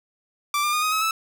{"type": "tone with pitch steps", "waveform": "sawtooth", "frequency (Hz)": [1171, 1197.7, 1225, 1252.9, 1281.4, 1310.6], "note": ["D6", "D6", "D#6", "D#6", "E6", "E6"], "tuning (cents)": [-5, 34, -27, 12, -49, -10], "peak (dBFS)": -17, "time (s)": [0.54, 1.11], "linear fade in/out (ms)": 2, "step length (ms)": 95, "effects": []}